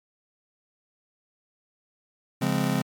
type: chord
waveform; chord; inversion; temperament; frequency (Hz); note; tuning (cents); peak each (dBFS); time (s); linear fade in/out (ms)
square; Db major seventh; none; just; 138.59 / 173.24 / 207.9 / 259.9; Db3 / F3 / Ab3 / C4; 0 / -14 / +2 / -11; -29; 2.41-2.82; 10
effects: MP3 96 kbps